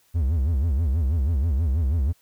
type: tone with vibrato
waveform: triangle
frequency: 74.4 Hz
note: D2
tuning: 23 cents sharp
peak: -17 dBFS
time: 0.14-2.13 s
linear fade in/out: 20 ms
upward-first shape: sine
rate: 6.2 Hz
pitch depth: 260 cents each way
effects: white hiss -62 dBFS RMS until 2.21 s